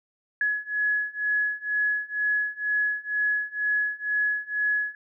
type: beating tone pair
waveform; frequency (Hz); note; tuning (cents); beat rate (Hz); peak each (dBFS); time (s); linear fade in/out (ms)
sine; 1689 / 1691.1; G#6 / G#6; +29 / +31; 2.1; -27 / -26; 0.41-4.95; 2
effects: none